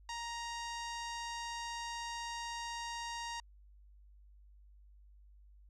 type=tone with low-pass filter; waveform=sawtooth; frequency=936 Hz; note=A#5; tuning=7 cents sharp; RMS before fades=-42 dBFS; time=0.09-3.4 s; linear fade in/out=2 ms; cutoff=6300 Hz; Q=1.8; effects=added 50 Hz sine -57 dBFS peak until 5.69 s